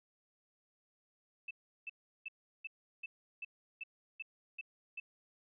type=tone bursts; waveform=sine; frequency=2637 Hz; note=E7; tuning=in tune; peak=-40 dBFS; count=10; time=1.48-5 s; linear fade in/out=5 ms; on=28 ms; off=360 ms; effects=none